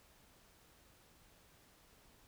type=silence; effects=pink hiss -66 dBFS RMS until 2.27 s